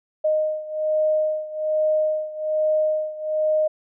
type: beating tone pair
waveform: sine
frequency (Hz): 618 / 619.2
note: D#5 / D#5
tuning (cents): -12 / -9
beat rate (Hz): 1.2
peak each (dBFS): -21 / -24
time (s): 0.24-3.68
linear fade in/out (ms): 10
effects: none